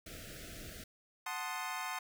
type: band-stop noise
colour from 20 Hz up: pink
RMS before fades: -48 dBFS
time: 0.06-0.84 s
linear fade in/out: 5 ms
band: 700 to 1300 Hz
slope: 96 dB/octave
type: chord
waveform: 25% pulse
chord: F# diminished seventh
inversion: none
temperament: equal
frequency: 740 / 880 / 1046.5 / 1244.5 Hz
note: F#5 / A5 / C6 / Eb6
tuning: 0 / 0 / 0 / 0 cents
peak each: -40 / -40 / -38 / -41 dBFS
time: 1.26-1.99 s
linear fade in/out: 5 ms
effects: none